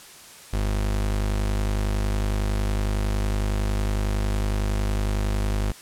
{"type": "tone", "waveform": "35% pulse", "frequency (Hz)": 50.9, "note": "G#1", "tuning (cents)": -34, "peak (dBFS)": -20, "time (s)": [0.53, 5.72], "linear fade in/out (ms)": 5, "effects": ["white hiss -45 dBFS RMS until 5.81 s", "low-pass 11000 Hz 12 dB/octave"]}